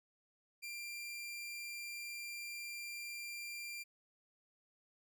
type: tone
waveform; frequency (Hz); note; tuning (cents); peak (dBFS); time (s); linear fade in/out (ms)
sawtooth; 2377; D7; +20; -40; 0.62-3.84; 20
effects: none